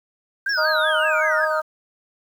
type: tone with vibrato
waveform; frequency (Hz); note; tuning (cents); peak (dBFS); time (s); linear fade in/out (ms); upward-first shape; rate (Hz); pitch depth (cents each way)
sine; 1532; G6; -40; -20; 0.46-1.45; 5; sine; 5.3; 140
type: exponential sweep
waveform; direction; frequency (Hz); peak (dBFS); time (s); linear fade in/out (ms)
triangle; down; 5588 to 1353; -25; 0.49-1.6; 5
type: harmonic tone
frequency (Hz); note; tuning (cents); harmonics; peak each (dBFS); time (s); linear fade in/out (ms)
311.1; D#4; 0; 2 / 3 / 4 / 5; -22 / -29 / -24 / -31; 0.57-1.62; 20
effects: 8-bit